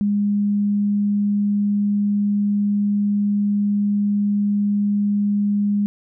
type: tone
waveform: sine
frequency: 204.5 Hz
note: G#3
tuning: 26 cents flat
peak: -16 dBFS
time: 0.01-5.86 s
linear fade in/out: 0 ms
effects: none